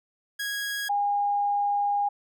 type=tone pair in turn; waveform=sawtooth / sine; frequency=1652 / 813.9 Hz; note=G#6 / G#5; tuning=-10 / -35 cents; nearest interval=octave; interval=1225 cents; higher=first; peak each=-25 / -22 dBFS; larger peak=second; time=0.39-0.89 / 0.89-2.09 s; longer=second; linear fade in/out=10 ms; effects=none